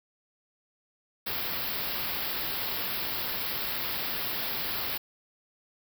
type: band-stop noise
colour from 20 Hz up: white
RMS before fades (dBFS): -32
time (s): 1.26-4.98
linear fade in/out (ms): 10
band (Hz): 5200 to 12000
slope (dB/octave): 96
effects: none